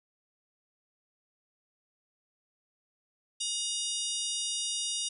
harmonic tone with a mistuned harmonic, 958 Hz, A#5, 47 cents sharp, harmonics 3 / 4 / 5 / 6 / 7 / 8 / 9 / 10, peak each -39 / -36 / -40 / -37 / -44 / -42 / -47 / -38 dBFS, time 3.4-5.09 s, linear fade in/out 10 ms, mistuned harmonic 4, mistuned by -63 cents, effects none

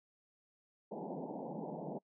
pink band-pass noise, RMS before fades -43 dBFS, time 0.91-1.99 s, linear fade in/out 10 ms, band 150 to 910 Hz, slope 96 dB/octave, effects noise-tail reverb RT60 0.1 s tail -26 dB re dry

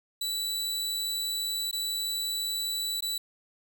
sawtooth tone with dropouts, 3951 Hz, B7, in tune, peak -26 dBFS, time 0.21-3.18 s, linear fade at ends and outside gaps 5 ms, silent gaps 1.713-1.728 / 3.007-3.023 s, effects none

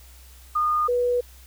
sine tone pair in turn, 1222 / 488.9 Hz, D#6 / B4, -32 / -18 cents, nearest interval octave + major third, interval 1586 cents, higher first, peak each -19 dBFS, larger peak neither, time 0.55-0.88 / 0.88-1.21 s, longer neither, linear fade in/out 10 ms, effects added 63 Hz sine -46 dBFS peak until 1.46 s + white hiss -52 dBFS RMS until 1.46 s

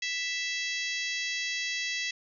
harmonic tone, 660 Hz, E5, 2 cents sharp, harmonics 3 / 4 / 5 / 6 / 7 / 8 / 9 / 10, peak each -34 / -36 / -38 / -40 / -41 / -42 / -43 / -44 dBFS, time 0.02-2.11 s, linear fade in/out 5 ms, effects none

